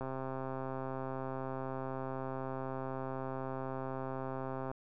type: click train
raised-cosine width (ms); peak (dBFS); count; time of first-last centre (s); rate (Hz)
1; -26; 622; 0.01-4.715; 132
effects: none